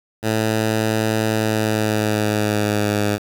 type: tone with pitch glide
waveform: 10% pulse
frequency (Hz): 110 to 103.95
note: A2 to G#2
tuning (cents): 0 to +2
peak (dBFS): -9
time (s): 0.22-3.19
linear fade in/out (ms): 50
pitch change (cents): -98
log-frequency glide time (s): 1.25-2.97
effects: 7-bit